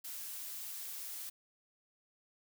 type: noise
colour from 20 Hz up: blue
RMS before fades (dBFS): -44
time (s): 0.04-1.3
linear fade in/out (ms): 10
effects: none